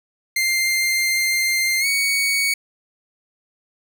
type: tone with pitch glide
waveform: sawtooth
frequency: 2098 to 2236 Hz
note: C7 to C#7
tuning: +4 to +14 cents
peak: -14 dBFS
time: 0.36-2.54 s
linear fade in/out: 5 ms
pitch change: +110 cents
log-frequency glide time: 1.8-1.86 s
effects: none